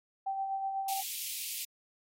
sine tone with tremolo, 778 Hz, G5, 13 cents flat, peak -30 dBFS, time 0.26-1.01 s, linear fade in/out 10 ms, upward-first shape sine, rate 8.1 Hz, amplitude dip 40%
white high-pass noise, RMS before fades -38 dBFS, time 0.88-1.65 s, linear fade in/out 5 ms, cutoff 2300 Hz, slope 48 dB/octave
effects AAC 48 kbps

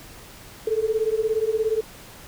sine beating tone pair, 431.1 / 448.1 Hz, A4 / A4, -35 / +32 cents, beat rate 17 Hz, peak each -23 dBFS, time 0.67-1.81 s, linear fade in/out 5 ms, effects pink hiss -44 dBFS RMS until 2.27 s

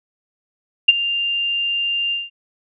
sine tone with ADSR envelope, 2794 Hz, F7, in tune, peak -3 dBFS, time 0.88-2.3 s, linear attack 9 ms, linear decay 26 ms, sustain -15 dB, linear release 180 ms, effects none

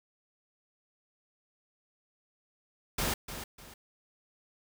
pink noise with echo, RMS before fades -31 dBFS, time 2.98-3.14 s, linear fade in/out 5 ms, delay 300 ms, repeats 2, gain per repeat -10 dB, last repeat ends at 3.74 s, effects none

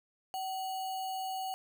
sine tone with sample-and-hold, 759 Hz, F#5, 44 cents sharp, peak -34 dBFS, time 0.34-1.54 s, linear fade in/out 0 ms, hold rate 3675 Hz, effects none

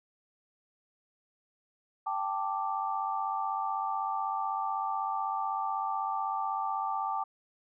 sine chord, G suspended second, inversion none, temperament equal, 784 / 880 / 1174.7 Hz, G5 / A5 / D6, 0 / 0 / 0 cents, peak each -34 dBFS, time 2.06-7.24 s, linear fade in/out 10 ms, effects none

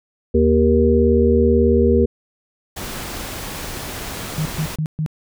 harmonic tone, 78.3 Hz, D#2, 11 cents sharp, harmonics 1 / 3 / 5 / 6, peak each -17 / -17 / -17 / -17 dBFS, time 0.34-2.06 s, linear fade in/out 10 ms
pink noise, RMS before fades -29 dBFS, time 2.76-4.76 s, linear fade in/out 10 ms
sine tone bursts, 155.56 Hz, D#3, in tune, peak -18 dBFS, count 4, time 4.38-5.062 s, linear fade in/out 0 ms, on 73 ms, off 130 ms
effects none

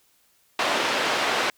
pink band-pass noise, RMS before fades -24 dBFS, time 0.59-1.5 s, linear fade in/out 2 ms, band 490 to 3900 Hz, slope 12 dB/octave, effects white hiss -63 dBFS RMS until 1.57 s

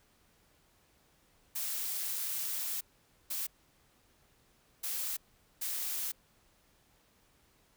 blue noise bursts at uneven times, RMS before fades -36 dBFS, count 4, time 1.55-2.81 / 3.3-3.47 / 4.83-5.17 / 5.61-6.12 s, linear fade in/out 10 ms, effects pink hiss -68 dBFS RMS until 7.76 s

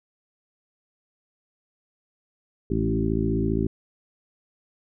harmonic tone with a mistuned harmonic, 55 Hz, A1, in tune, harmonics 1 / 2 / 3 / 4 / 5 / 6 / 7, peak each -29 / -29 / -29 / -29 / -29 / -29 / -29 dBFS, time 2.7-3.67 s, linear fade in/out 5 ms, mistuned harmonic 4, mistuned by -18 cents, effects none

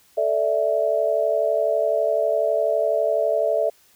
sine chord, A suspended fourth, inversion none, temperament equal, 440 / 587.3 / 659.3 Hz, A4 / D5 / E5, 0 / 0 / 0 cents, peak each -25 / -22 / -21 dBFS, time 0.17-3.7 s, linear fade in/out 10 ms, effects white hiss -57 dBFS RMS until 3.95 s

